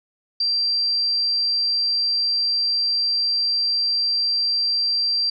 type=tone; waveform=sine; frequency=4714 Hz; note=D8; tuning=6 cents sharp; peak=-18 dBFS; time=0.4-5.3 s; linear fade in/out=5 ms; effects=none